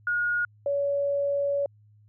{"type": "tone pair in turn", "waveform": "sine", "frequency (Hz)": [1438, 565.4], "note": ["F#6", "C#5"], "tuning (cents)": [-50, 34], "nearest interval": "octave + major third", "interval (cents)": 1616, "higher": "first", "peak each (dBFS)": -23, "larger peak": "neither", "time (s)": [[0.07, 0.45], [0.66, 1.66]], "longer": "second", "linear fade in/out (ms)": 2, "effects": ["added 105 Hz sine -54 dBFS peak until 2.08 s"]}